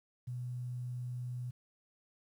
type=tone with quantisation; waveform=sine; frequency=123.7 Hz; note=B2; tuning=3 cents sharp; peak=-37 dBFS; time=0.27-1.51 s; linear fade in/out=10 ms; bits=11; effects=none